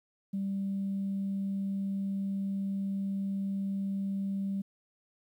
sine tone, 196 Hz, G3, in tune, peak -29 dBFS, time 0.33-4.62 s, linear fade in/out 10 ms, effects tanh soft clip ceiling -26 dBFS + 11-bit

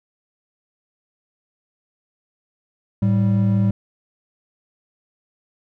triangle tone pair together, 109.1 / 194.8 Hz, A2 / G3, -14 / -11 cents, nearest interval minor seventh, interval 1003 cents, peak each -15 / -16 dBFS, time 3.02-3.71 s, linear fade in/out 5 ms, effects none

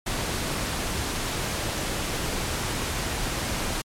pink noise, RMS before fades -28 dBFS, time 0.06-3.82 s, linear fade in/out 10 ms, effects low-pass 11000 Hz 12 dB/octave + MP3 96 kbps

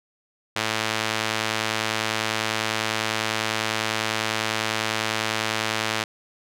sawtooth tone with band-pass filter, 110 Hz, A2, in tune, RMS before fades -26 dBFS, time 0.56-6.04 s, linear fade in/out 5 ms, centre 3100 Hz, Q 0.61, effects none

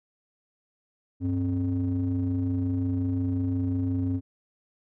triangle ring-modulated tone, 84.6 Hz, E2, 45 cents sharp, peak -19 dBFS, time 1.2-4.21 s, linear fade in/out 50 ms, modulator 182 Hz, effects none

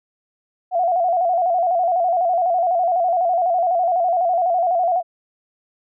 sine tone with vibrato, 706 Hz, F5, 19 cents sharp, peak -15 dBFS, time 0.71-5.03 s, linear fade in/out 50 ms, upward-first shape square, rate 12 Hz, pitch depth 71 cents each way, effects none

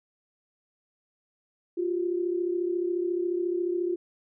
sine tone pair together, 349.2 / 383.4 Hz, F4 / G4, 0 / -38 cents, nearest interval major second, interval 162 cents, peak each -26 / -32 dBFS, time 1.77-3.96 s, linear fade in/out 10 ms, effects none

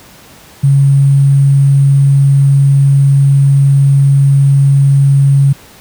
sine tone with sample-and-hold, 138.59 Hz, C#3, in tune, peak -4 dBFS, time 0.63-5.53 s, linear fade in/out 10 ms, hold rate 8820 Hz, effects pink hiss -38 dBFS RMS until 5.8 s + high-pass 60 Hz 12 dB/octave

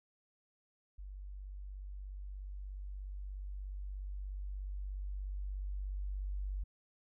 sine tone with level ramp, 48.42 Hz, G1, 21 cents flat, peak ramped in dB -44 to -35 dBFS, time 0.98-6.64 s, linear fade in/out 10 ms, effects none

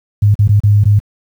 sine tone with dropouts, 103.2 Hz, G#2, 10 cents flat, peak -5 dBFS, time 0.22-0.99 s, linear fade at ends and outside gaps 5 ms, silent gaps 0.343-0.39 / 0.475-0.49 / 0.597-0.635 / 0.837-0.854 s, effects high-pass 60 Hz 12 dB/octave + 7-bit

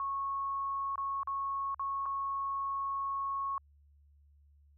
sine tone with dropouts, 1100 Hz, C#6, 14 cents flat, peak -32 dBFS, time 0-3.58 s, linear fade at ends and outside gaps 1 ms, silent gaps 0.957-0.979 / 1.232-1.273 / 1.745-1.795 / 2.057-2.061 s, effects added 72 Hz sine -60 dBFS peak until 4.77 s

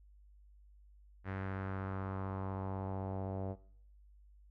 sawtooth tone with low-pass filter sweep, 95.9 Hz, G2, 37 cents flat, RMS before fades -40 dBFS, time 1.24-3.56 s, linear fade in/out 50 ms, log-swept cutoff 1800 to 640 Hz, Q 2.4, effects noise-tail reverb RT60 0.6 s tail -19 dB re dry + added 50 Hz sine -58 dBFS peak until 4.5 s

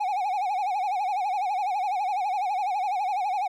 triangle tone with vibrato, 784 Hz, G5, in tune, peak -22 dBFS, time 0-3.48 s, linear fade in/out 10 ms, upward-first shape sine, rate 12 Hz, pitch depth 140 cents each way, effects none

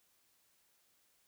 silence, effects white hiss -73 dBFS RMS until 1.27 s

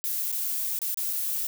violet noise with dropouts, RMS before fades -29 dBFS, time 0.04-1.47 s, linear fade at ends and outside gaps 0 ms, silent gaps 0.317-0.325 / 0.789-0.817 / 0.944-0.973 / 1.128-1.132 s, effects none

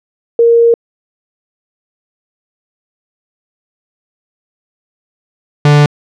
sine / 45% pulse tone pair in turn, 466.2 / 146.84 Hz, A#4 / D3, 0 / 0 cents, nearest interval octave + minor sixth, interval 2000 cents, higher first, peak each -4 dBFS, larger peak neither, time 0.39-0.74 / 5.65-5.86 s, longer first, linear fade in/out 2 ms, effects low-pass 5000 Hz 12 dB/octave

